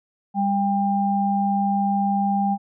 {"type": "tone pair together", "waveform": "sine", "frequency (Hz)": [199.3, 797.2], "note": ["G3", "G5"], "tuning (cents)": [29, 29], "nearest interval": "2 octaves", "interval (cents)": 2400, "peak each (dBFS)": -21, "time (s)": [0.34, 2.58], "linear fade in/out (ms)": 50, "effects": []}